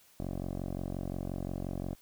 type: tone with low-pass filter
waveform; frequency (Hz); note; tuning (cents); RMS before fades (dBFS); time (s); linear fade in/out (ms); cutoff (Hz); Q
10% pulse; 45.69; F#1; -21; -37; 0.2-1.95; 0; 550; 1.7
effects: white hiss -62 dBFS RMS until 2.01 s